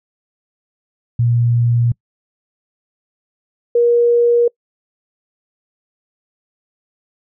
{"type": "tone pair in turn", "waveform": "sine", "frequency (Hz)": [118.8, 475.2], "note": ["A#2", "A#4"], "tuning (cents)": [33, 33], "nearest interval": "2 octaves", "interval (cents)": 2400, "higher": "second", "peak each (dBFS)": [-11, -9], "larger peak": "second", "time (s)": [[1.19, 1.92], [3.75, 4.48]], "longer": "neither", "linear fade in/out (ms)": 5, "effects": ["noise-tail reverb RT60 0.1 s tail -26 dB re dry"]}